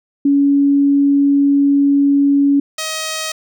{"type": "tone pair in turn", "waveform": ["sine", "5% pulse"], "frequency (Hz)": [281.5, 631.9], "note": ["C#4", "D#5"], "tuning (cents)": [27, 27], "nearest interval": "octave + major second", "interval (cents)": 1400, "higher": "second", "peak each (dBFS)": -9, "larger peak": "neither", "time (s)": [[0.25, 2.6], [2.78, 3.32]], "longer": "first", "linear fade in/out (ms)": 5, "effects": []}